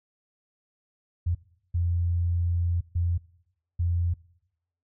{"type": "tone bursts at uneven times", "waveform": "sine", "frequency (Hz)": 86.4, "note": "F2", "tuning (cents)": -18, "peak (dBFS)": -22, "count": 4, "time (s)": [[1.26, 1.35], [1.74, 2.81], [2.95, 3.18], [3.79, 4.14]], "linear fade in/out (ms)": 10, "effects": ["noise-tail reverb RT60 0.8 s tail -22 dB re dry"]}